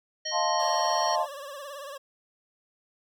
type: harmonic tone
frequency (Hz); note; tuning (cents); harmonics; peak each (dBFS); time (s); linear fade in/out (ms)
622.3; D#5; 0; 1 / 3 / 5 / 7 / 9; -38 / -38 / -38 / -36 / -33; 0.25-1.16; 10
type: chord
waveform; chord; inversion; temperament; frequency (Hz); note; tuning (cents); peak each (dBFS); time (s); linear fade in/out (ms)
sine; F dominant seventh; third; equal; 622.3 / 698.5 / 880 / 1046.5; Eb5 / F5 / A5 / C6; 0 / 0 / 0 / 0; -29; 0.31-1.27; 50
type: tone with vibrato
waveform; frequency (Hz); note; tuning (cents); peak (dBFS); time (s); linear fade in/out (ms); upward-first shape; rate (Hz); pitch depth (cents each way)
25% pulse; 564; C#5; +30; -34; 0.59-1.98; 10; triangle; 18; 100
effects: none